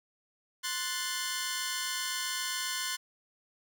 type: chord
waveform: 10% pulse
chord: F# diminished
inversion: second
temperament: equal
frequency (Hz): 1046.5 / 1480 / 1760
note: C6 / F#6 / A6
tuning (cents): 0 / 0 / 0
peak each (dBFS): -28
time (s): 0.63-2.97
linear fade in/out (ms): 20
effects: none